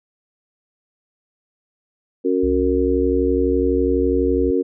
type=harmonic tone; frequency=92 Hz; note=F#2; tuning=9 cents flat; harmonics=3 / 4 / 5; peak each=-20 / -20 / -20 dBFS; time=2.24-4.63 s; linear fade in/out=20 ms
type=tone with pitch glide; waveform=sine; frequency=65.41 to 64.92 Hz; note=C2 to C2; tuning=0 to -13 cents; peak=-23 dBFS; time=2.43-4.51 s; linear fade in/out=5 ms; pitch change=-13 cents; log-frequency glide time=2.61-2.95 s
effects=none